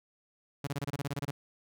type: tone bursts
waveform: sawtooth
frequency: 141.6 Hz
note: C#3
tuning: 37 cents sharp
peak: -28 dBFS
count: 12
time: 0.64-1.31 s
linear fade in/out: 5 ms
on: 32 ms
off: 26 ms
effects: none